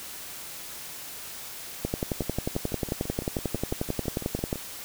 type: two click trains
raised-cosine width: 2 ms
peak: -13 / -22 dBFS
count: 31 / 15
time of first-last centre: 1.85-4.529 / 2.22-4.557 s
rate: 11.2 / 5.99 Hz
effects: white hiss -40 dBFS RMS until 4.84 s